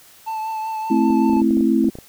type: tone with vibrato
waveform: triangle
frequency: 880 Hz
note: A5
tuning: in tune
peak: -21 dBFS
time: 0.26-1.42 s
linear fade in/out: 20 ms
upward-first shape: triangle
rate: 5.2 Hz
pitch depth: 25 cents each way
type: chord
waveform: sine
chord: A minor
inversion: none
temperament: just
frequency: 220 / 264 / 330 Hz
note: A3 / C4 / E4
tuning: 0 / +16 / +2 cents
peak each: -18 dBFS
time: 0.9-1.9 s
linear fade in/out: 10 ms
type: clicks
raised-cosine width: 2 ms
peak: -20 dBFS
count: 12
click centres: 1.104 / 1.297 / 1.333 / 1.367 / 1.419 / 1.508 / 1.571 / 1.608 / 1.844 / 1.887 / 1.954 / 1.987 s
effects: white hiss -48 dBFS RMS until 2.08 s